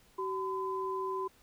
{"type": "tone pair together", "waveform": "sine", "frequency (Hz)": [380, 1014.5], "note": ["F#4", "B5"], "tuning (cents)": [46, 46], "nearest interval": "octave + perfect fourth", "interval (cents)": 1700, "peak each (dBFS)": [-35, -35], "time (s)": [0.18, 1.28], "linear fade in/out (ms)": 10, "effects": ["pink hiss -64 dBFS RMS until 1.42 s"]}